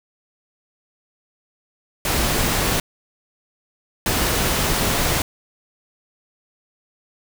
pink noise bursts at uneven times, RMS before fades -20 dBFS, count 2, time 2.05-2.8 / 4.06-5.22 s, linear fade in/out 2 ms, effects none

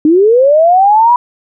sine linear sweep, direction up, 293.9 to 987.8 Hz, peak -4 dBFS, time 0.05-1.16 s, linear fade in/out 2 ms, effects none

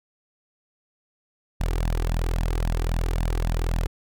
sawtooth tone with flanger, 41.39 Hz, E1, 8 cents sharp, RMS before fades -24 dBFS, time 1.6-3.87 s, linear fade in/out 10 ms, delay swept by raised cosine 1.1 to 2.6 ms, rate 3.7 Hz, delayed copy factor +0.7, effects none

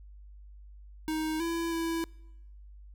square tone with pitch steps, 313.5 / 334.2 / 330.8 Hz, D#4 / E4 / E4, +13 / +24 / +6 cents, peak -30 dBFS, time 1.08-2.04 s, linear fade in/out 0 ms, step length 320 ms, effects noise-tail reverb RT60 1.0 s tail -26 dB re dry + added 50 Hz sine -47 dBFS peak until 2.94 s

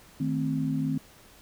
sine chord, A diminished, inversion second, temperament equal, 155.56 / 220 / 261.6 Hz, Eb3 / A3 / C4, 0 / 0 / 0 cents, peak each -29 / -34 / -28 dBFS, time 0.2-0.98 s, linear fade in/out 5 ms, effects pink hiss -54 dBFS RMS until 1.41 s

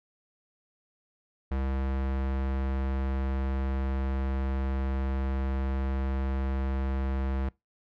square tone, 66.7 Hz, C2, 34 cents sharp, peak -28 dBFS, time 1.51-7.49 s, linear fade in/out 5 ms, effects noise-tail reverb RT60 0.2 s tail -23 dB re dry + low-pass 2000 Hz 12 dB/octave

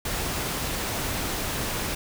pink noise, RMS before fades -29 dBFS, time 0.05-1.95 s, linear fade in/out 5 ms, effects none

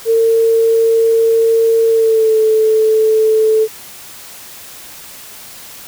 sine tone with pitch glide, 453.6 to 437.6 Hz, A#4 to A4, -47 to -9 cents, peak -8 dBFS, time 0.05-3.68 s, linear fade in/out 50 ms, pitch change -62 cents, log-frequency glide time 1.87-2.38 s, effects white hiss -34 dBFS RMS until 5.87 s

